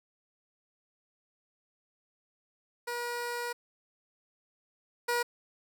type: tone pair in turn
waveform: 15% pulse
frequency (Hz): 479.9 / 479.9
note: B4 / B4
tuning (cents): -50 / -50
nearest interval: unison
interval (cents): 0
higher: neither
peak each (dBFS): -27 / -21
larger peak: second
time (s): 2.87-3.53 / 5.08-5.23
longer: first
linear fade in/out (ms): 10
effects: none